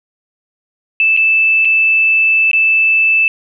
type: tone with dropouts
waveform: sine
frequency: 2635 Hz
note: E7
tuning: 1 cent flat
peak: -8 dBFS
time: 1-3.28 s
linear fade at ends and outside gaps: 1 ms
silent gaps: 1.166-1.173 / 1.649-1.653 / 2.514-2.532 s
effects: none